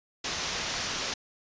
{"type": "low-pass noise", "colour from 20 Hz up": "white", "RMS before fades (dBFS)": -33, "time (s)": [0.24, 1.14], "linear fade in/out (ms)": 5, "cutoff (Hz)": 6500, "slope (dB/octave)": 48, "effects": ["resampled to 16000 Hz"]}